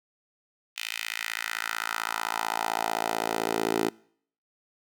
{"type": "tone with high-pass filter sweep", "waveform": "10% pulse", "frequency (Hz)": 55.7, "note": "A1", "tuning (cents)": 22, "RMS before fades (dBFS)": -30, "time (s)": [0.76, 3.9], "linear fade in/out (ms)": 20, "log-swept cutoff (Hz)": [2700, 370], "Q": 2.2, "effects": ["noise-tail reverb RT60 0.6 s tail -24 dB re dry"]}